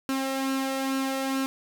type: tone with flanger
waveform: sawtooth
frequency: 267.8 Hz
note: C4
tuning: 40 cents sharp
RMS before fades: -28 dBFS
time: 0.09-1.46 s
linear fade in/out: 0 ms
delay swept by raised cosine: 0.71 to 1.56 ms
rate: 2.3 Hz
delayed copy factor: +0.5
effects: none